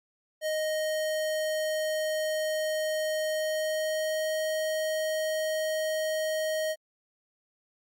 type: tone with pitch glide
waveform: square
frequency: 622.3 to 626.6 Hz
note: D#5 to D#5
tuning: 0 to +12 cents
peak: -28 dBFS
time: 0.41-6.76 s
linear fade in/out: 50 ms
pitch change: +12 cents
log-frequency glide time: 3.29-4.35 s
effects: Opus 48 kbps